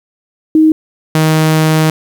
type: tone pair in turn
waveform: sine / sawtooth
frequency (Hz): 313.9 / 157.3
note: D#4 / D#3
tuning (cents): +15 / +19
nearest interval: octave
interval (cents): 1196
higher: first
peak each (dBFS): -4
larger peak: neither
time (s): 0.55-0.72 / 1.15-1.9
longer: second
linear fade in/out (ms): 2
effects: 7-bit